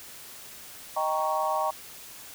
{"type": "chord", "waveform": "sine", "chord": "Eb dominant seventh", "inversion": "none", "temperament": "equal", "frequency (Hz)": [622.3, 784, 932.3, 1108.7], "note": ["Eb5", "G5", "Bb5", "Db6"], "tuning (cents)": [0, 0, 0, 0], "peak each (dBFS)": -30, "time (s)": [0.96, 1.71], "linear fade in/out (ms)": 10, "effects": ["white hiss -45 dBFS RMS until 2.34 s"]}